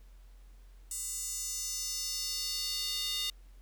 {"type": "tone with high-pass filter sweep", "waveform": "square", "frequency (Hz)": 406.1, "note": "G#4", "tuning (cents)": -39, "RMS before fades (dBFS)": -36, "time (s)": [0.91, 3.3], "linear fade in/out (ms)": 2, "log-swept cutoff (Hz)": [7900, 3600], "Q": 3.2, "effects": ["added 44 Hz sine -51 dBFS peak until 3.61 s", "pink hiss -68 dBFS RMS until 3.61 s"]}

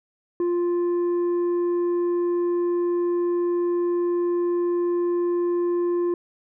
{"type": "tone with tanh clipping", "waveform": "triangle", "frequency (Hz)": 349.2, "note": "F4", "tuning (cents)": 0, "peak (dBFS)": -21, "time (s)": [0.4, 6.14], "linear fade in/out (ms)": 2, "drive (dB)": 9, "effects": []}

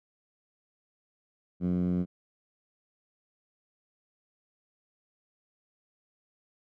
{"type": "tone with band-pass filter", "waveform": "10% pulse", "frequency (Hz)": 89.4, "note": "F2", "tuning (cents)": 41, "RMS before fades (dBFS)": -28, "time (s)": [1.6, 2.06], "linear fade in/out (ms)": 50, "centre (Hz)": 180, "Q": 2.5, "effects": []}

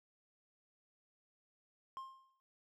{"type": "tone with exponential decay", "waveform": "triangle", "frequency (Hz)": 1061, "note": "C6", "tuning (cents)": 24, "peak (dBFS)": -39, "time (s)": [1.97, 2.4], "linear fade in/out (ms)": 0, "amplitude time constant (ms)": 92, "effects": []}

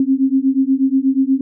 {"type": "beating tone pair", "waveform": "sine", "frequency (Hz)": [263.3, 271.6], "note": ["C4", "C#4"], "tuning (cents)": [11, -35], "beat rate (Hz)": 8.3, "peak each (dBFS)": -15, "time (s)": [0, 1.41], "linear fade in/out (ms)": 2, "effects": []}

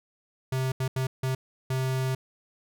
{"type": "tone bursts at uneven times", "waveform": "square", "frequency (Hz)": 130.81, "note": "C3", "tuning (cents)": 0, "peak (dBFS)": -26, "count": 5, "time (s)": [[0.52, 0.72], [0.8, 0.88], [0.96, 1.07], [1.23, 1.35], [1.7, 2.15]], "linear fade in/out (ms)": 5, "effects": []}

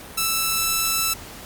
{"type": "tone", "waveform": "5% pulse", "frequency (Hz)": 1322, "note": "E6", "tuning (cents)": 5, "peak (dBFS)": -8, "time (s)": [0.17, 1.14], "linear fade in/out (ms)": 10, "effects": ["pink hiss -39 dBFS RMS until 1.45 s", "Opus 48 kbps"]}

